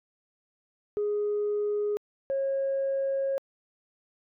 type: tone pair in turn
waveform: sine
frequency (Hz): 415.3 / 544.2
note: G#4 / C#5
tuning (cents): 0 / -32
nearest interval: perfect fourth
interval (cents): 468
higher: second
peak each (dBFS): -24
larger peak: neither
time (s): 0.97-1.97 / 2.3-3.38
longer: second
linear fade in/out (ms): 0
effects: tanh soft clip ceiling -22 dBFS